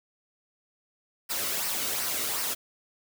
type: noise with flanger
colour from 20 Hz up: white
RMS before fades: -30 dBFS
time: 1.29-2.55 s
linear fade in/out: 20 ms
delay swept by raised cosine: 0.28 to 1.23 ms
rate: 2.7 Hz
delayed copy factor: -0.5
effects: none